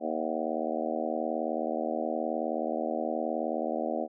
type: harmonic tone with a mistuned harmonic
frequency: 79 Hz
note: D#2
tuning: 27 cents sharp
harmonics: 3 / 4 / 5 / 6 / 7 / 8 / 9 / 10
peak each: -36 / -36 / -40 / -39 / -35 / -35 / -37 / -40 dBFS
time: 0-4.08 s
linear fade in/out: 50 ms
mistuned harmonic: 10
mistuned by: -63 cents
effects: none